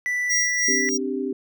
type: tone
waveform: triangle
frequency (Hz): 1975.5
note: B6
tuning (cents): 0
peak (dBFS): -20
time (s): 0.06-0.89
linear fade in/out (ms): 0
type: tone with tremolo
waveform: square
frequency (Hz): 5700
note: F8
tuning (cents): +34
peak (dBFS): -20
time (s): 0.29-0.98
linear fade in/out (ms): 20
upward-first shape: sine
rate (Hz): 3.1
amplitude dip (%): 65
type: chord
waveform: sine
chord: C suspended second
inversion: none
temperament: equal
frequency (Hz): 261.6 / 293.7 / 392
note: C4 / D4 / G4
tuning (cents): 0 / 0 / 0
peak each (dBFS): -27 / -30 / -27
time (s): 0.68-1.33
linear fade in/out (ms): 5
effects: none